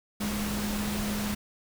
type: tone in noise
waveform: sine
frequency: 207.7 Hz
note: G#3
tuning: in tune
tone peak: -30 dBFS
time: 0.2-1.35 s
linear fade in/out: 10 ms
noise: pink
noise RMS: -34 dBFS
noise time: 0.2-1.35 s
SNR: +1 dB
effects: none